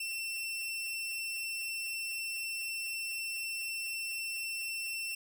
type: tone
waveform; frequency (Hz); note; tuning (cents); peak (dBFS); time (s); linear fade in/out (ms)
sawtooth; 2696; E7; +38; -32; 0-5.15; 5
effects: none